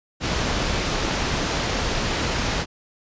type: low-pass noise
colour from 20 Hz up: pink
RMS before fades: -24 dBFS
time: 0.2-2.66 s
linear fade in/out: 50 ms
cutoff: 6600 Hz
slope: 24 dB/octave
effects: resampled to 16000 Hz